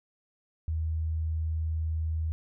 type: tone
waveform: sine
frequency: 79.8 Hz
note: D#2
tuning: 44 cents sharp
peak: -27 dBFS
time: 0.68-2.32 s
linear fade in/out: 0 ms
effects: none